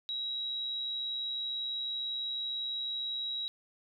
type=tone; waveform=sine; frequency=3858 Hz; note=B7; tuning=41 cents flat; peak=-33 dBFS; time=0.09-3.48 s; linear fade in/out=0 ms; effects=12-bit